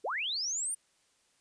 sine linear sweep, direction up, 329.6 to 9260 Hz, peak -31 dBFS, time 0.04-0.75 s, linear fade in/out 10 ms, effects white hiss -70 dBFS RMS until 1.4 s + resampled to 22050 Hz

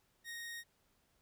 sawtooth tone, 1864.7 Hz, A#6, in tune, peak -40 dBFS, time 0.24-0.64 s, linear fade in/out 50 ms, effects pink hiss -75 dBFS RMS until 1.21 s

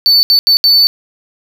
triangle tone bursts at uneven times, 4505 Hz, C#8, 27 cents sharp, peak -4 dBFS, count 4, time 0.06-0.23 / 0.3-0.39 / 0.47-0.57 / 0.64-0.87 s, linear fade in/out 0 ms, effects 7-bit

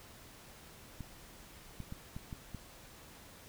clicks, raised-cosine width 5 ms, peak -30 dBFS, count 6, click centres 1.007 / 1.803 / 1.924 / 2.165 / 2.328 / 2.547 s, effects pink hiss -55 dBFS RMS until 3.48 s

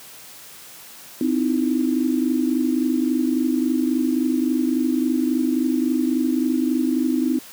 sine tone cluster, 256.5 / 307.9 / 331.5 Hz, C4 / D#4 / E4, -34 / -18 / +10 cents, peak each -20 / -22 / -26 dBFS, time 1.21-7.39 s, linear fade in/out 2 ms, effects white hiss -42 dBFS RMS until 7.52 s + high-pass 100 Hz 12 dB/octave

